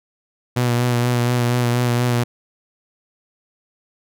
sawtooth tone with vibrato, 121.6 Hz, B2, 26 cents flat, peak -12 dBFS, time 0.56-2.24 s, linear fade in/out 10 ms, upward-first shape sine, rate 4.2 Hz, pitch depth 27 cents each way, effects none

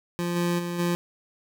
25% pulse tone with level steps, 173.8 Hz, F3, 8 cents flat, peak -22 / -19 / -25 / -19 dBFS, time 0.19-0.95 s, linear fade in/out 0 ms, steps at 0.35 / 0.58 / 0.78 s, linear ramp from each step 20 ms, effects none

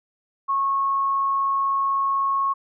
sine tone, 1096 Hz, C#6, 20 cents flat, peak -19 dBFS, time 0.48-2.54 s, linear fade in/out 20 ms, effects none

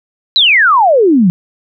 sine exponential sweep, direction down, 4107 to 167.4 Hz, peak -5 dBFS, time 0.36-1.3 s, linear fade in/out 0 ms, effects none

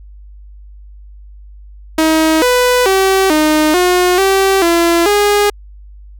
sawtooth tone with pitch steps, 317.6 / 496.5 / 383.9 / 307.4 / 360.1 / 387.1 / 339.2 / 411.3 Hz, D#4 / B4 / G4 / D#4 / F#4 / G4 / E4 / G#4, +36 / +9 / -36 / -21 / -47 / -22 / +50 / -17 cents, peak -5 dBFS, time 1.98-5.5 s, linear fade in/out 5 ms, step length 440 ms, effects added 50 Hz sine -33 dBFS peak until 6.19 s

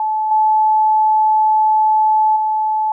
sine tone with level steps, 865 Hz, A5, 30 cents flat, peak -15 / -10 / -14 dBFS, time 0-2.92 s, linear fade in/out 2 ms, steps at 0.31 / 2.36 s, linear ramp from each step 5 ms, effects none

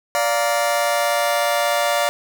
sawtooth chord, Bb major, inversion first, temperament just, 582.7 / 699.2 / 932.3 Hz, D5 / F5 / Bb5, -14 / +2 / 0 cents, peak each -16 / -17 / -22 dBFS, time 0.15-2.09 s, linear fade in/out 0 ms, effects none

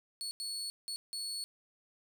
30% pulse tone bursts at uneven times, 4401 Hz, C#8, 13 cents flat, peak -34 dBFS, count 4, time 0.21-0.31 / 0.4-0.7 / 0.88-0.96 / 1.13-1.44 s, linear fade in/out 0 ms, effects none

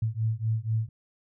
sine beating tone pair, 109.2 / 113.3 Hz, A2 / A#2, -13 / -49 cents, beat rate 4.1 Hz, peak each -28 dBFS, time 0.02-0.89 s, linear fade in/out 5 ms, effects none

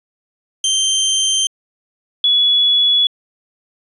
25% pulse / sine tone pair in turn, 3136 / 3395 Hz, G7 / G#7, 0 / +37 cents, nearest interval minor second, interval 137 cents, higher second, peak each -10 / -10 dBFS, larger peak neither, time 0.64-1.47 / 2.24-3.07 s, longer neither, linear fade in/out 2 ms, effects resampled to 32000 Hz

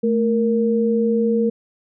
sine tone pair together, 220 / 466.2 Hz, A3 / A#4, 0 / 0 cents, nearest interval octave + minor second, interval 1300 cents, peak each -18 dBFS, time 0.03-1.5 s, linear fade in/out 10 ms, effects none

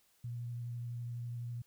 sine tone with vibrato, 119.6 Hz, A#2, 45 cents sharp, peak -38 dBFS, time 0.24-1.62 s, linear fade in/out 5 ms, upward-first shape sine, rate 12 Hz, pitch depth 14 cents each way, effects white hiss -71 dBFS RMS until 1.66 s

